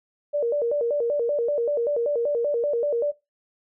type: tone with vibrato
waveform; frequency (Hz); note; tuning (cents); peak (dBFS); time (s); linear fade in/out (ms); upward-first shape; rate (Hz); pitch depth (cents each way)
sine; 523.3; C5; 0; -20; 0.33-3.12; 20; square; 5.2; 190
effects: noise-tail reverb RT60 0.2 s tail -17 dB re dry